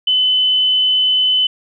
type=tone; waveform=sine; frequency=3023 Hz; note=F#7; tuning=36 cents sharp; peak=-11 dBFS; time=0.07-1.47 s; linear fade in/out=5 ms; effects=none